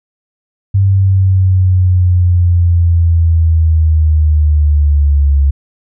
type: linear sweep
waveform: sine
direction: down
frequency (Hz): 98 to 69.3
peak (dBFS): -6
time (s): 0.74-5.51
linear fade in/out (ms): 10
effects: none